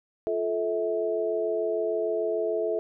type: tone cluster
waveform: sine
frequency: 349.5 / 436.2 / 648 Hz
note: F4 / A4 / E5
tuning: +1 / -15 / -30 cents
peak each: -32 / -27 / -29 dBFS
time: 0.27-2.79 s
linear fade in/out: 0 ms
effects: none